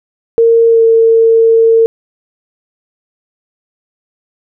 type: tone with pitch glide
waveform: sine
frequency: 459.7 to 453.6 Hz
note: A#4 to A#4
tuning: -24 to -47 cents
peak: -4 dBFS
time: 0.38-1.86 s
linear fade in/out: 0 ms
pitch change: -23 cents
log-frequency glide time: 0.68-0.82 s
effects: none